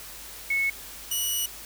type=tone pair in turn; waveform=sine / 10% pulse; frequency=2200 / 2937 Hz; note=C#7 / F#7; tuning=-14 / -13 cents; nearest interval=perfect fourth; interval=501 cents; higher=second; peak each=-22 / -17 dBFS; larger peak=second; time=0.5-0.7 / 1.11-1.46 s; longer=second; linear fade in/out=5 ms; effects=added 50 Hz sine -52 dBFS peak until 1.65 s + white hiss -42 dBFS RMS until 1.65 s